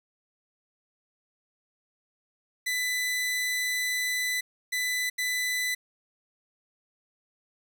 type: tone bursts at uneven times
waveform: sawtooth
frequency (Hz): 1997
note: B6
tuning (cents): +19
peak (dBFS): -23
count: 3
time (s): 2.66-4.41 / 4.72-5.1 / 5.18-5.75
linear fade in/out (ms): 10
effects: none